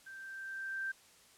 sine tone with level ramp, 1568 Hz, G6, in tune, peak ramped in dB -47 to -34 dBFS, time 0.06-0.92 s, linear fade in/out 10 ms, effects white hiss -62 dBFS RMS until 1.37 s + low-pass 10000 Hz 12 dB/octave

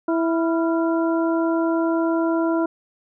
harmonic tone with a mistuned harmonic, 329.6 Hz, E4, in tune, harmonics 1 / 2 / 3 / 4, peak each -19 / -25 / -29 / -31 dBFS, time 0.08-2.66 s, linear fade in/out 5 ms, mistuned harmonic 4, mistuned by +80 cents, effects none

